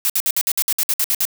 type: noise bursts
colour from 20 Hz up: blue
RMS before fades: -18 dBFS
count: 12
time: 0.05-1.252 s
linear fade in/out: 0 ms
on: 47 ms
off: 58 ms
effects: none